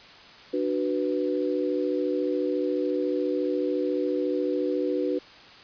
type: chord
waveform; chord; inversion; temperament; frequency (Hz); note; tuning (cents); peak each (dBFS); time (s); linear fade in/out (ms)
sine; B minor; first; just; 296.3 / 370.4 / 493.9; D4 / F#4 / B4; +15 / +2 / 0; -28; 0.53-5.19; 10
effects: white hiss -48 dBFS RMS until 5.63 s + resampled to 11025 Hz